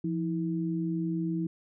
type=tone pair together; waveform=sine; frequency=171.31 / 323.1 Hz; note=F3 / E4; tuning=-33 / -35 cents; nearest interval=major seventh; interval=1098 cents; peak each=-30 / -31 dBFS; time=0.04-1.47 s; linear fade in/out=5 ms; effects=none